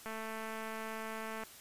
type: click train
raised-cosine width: 0.5 ms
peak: -28 dBFS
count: 305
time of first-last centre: 0.06-1.436 s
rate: 221 Hz
effects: white hiss -54 dBFS RMS until 1.6 s + resampled to 32000 Hz